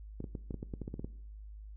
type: clicks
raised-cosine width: 3 ms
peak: -26 dBFS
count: 12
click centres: 0.204 / 0.242 / 0.352 / 0.508 / 0.543 / 0.629 / 0.738 / 0.817 / 0.879 / 0.941 / 0.995 / 1.045 s
effects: noise-tail reverb RT60 0.7 s tail -19 dB re dry + added 52 Hz sine -45 dBFS peak until 1.76 s